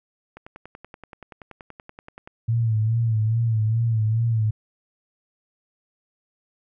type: click train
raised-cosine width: 0.5 ms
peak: -25 dBFS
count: 21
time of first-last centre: 0.37-2.275 s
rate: 10.5 Hz
type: tone with vibrato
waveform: sine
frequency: 112.3 Hz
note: A2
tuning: 36 cents sharp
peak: -18 dBFS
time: 2.48-4.51 s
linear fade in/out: 10 ms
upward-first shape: sine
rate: 2.4 Hz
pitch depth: 67 cents each way
effects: none